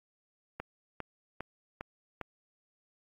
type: click train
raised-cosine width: 0.5 ms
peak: -22 dBFS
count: 5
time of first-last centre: 0.6-2.213 s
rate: 2.48 Hz
effects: AAC 32 kbps